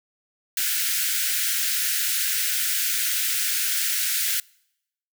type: high-pass noise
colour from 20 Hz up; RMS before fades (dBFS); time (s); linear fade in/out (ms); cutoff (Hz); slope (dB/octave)
white; -24; 0.57-4.4; 2; 1400; 96
effects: noise-tail reverb RT60 0.8 s tail -26 dB re dry